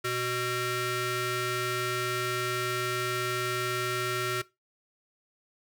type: ring-modulated tone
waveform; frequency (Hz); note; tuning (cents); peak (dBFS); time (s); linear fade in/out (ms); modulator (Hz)
sawtooth; 493.9; B4; 0; -21; 0.04-4.42; 10; 866
effects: noise-tail reverb RT60 0.2 s tail -18 dB re dry